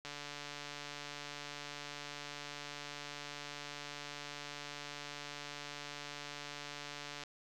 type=click train; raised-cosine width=0.2 ms; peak=-27 dBFS; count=1043; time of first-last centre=0.05-7.236 s; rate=145 Hz; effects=none